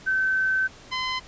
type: tone pair in turn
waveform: sine / 15% pulse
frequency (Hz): 1536 / 1025.2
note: G6 / C6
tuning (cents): -36 / -36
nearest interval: perfect fifth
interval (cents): 700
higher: first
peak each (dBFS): -20 / -19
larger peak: second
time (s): 0.06-0.68 / 0.91-1.2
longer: first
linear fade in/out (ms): 20
effects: pink hiss -47 dBFS RMS until 1.27 s + resampled to 16000 Hz